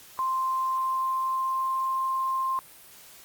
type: tone with pitch glide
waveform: sine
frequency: 1046.5 to 1054.4 Hz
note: C6 to C6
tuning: 0 to +13 cents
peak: -24 dBFS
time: 0.19-2.59 s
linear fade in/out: 0 ms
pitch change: +13 cents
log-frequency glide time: 0.68-1.98 s
effects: white hiss -50 dBFS RMS until 3.24 s + Opus 48 kbps